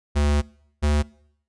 square tone pair in turn, 73 / 73.98 Hz, D2 / D2, -10 / +13 cents, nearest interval unison, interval 23 cents, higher second, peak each -18 dBFS, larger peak neither, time 0.15-0.42 / 0.82-1.03 s, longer first, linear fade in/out 20 ms, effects noise-tail reverb RT60 0.7 s tail -24 dB re dry + resampled to 22050 Hz

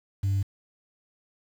sine tone, 98 Hz, G2, in tune, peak -20 dBFS, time 0.23-0.43 s, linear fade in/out 10 ms, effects tanh soft clip ceiling -21 dBFS + 8-bit

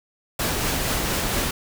pink noise with tremolo, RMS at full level -23 dBFS, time 0.39-1.51 s, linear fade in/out 5 ms, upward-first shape triangle, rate 4.3 Hz, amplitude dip 25%, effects none

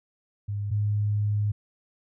sine tone pair in turn, 102.3 / 104.09 Hz, G#2 / G#2, -26 / +4 cents, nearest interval unison, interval 30 cents, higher second, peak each -27 / -22 dBFS, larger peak second, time 0.48-0.71 / 0.71-1.52 s, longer second, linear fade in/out 10 ms, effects none

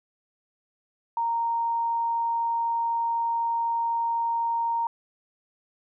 sine tone, 928 Hz, A#5, 8 cents flat, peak -23 dBFS, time 1.17-4.87 s, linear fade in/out 2 ms, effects none

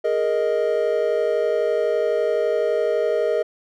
triangle chord, Ab suspended second, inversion none, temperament just, 415.3 / 467.2 / 623 Hz, Ab4 / Bb4 / Eb5, 0 / +4 / +2 cents, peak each -22 / -20 / -20 dBFS, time 0.04-3.43 s, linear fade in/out 10 ms, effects none

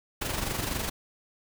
pink noise with amplitude modulation, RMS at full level -29 dBFS, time 0.21-0.9 s, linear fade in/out 10 ms, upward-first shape sine, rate 24 Hz, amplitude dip 55%, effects none

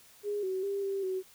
sine tone with pitch steps, 412.1 / 376.8 / 397.9 / 392 / 375.3 Hz, G#4 / F#4 / G4 / G4 / F#4, -13 / +32 / +26 / 0 / +25 cents, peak -30 dBFS, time 0.23-1.23 s, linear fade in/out 50 ms, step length 200 ms, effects white hiss -58 dBFS RMS until 1.34 s

